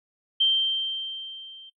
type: tone with level ramp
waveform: sine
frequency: 3140 Hz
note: G7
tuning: 2 cents sharp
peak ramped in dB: -16 to -43 dBFS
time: 0.4-1.7 s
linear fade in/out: 10 ms
effects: noise-tail reverb RT60 0.1 s tail -19 dB re dry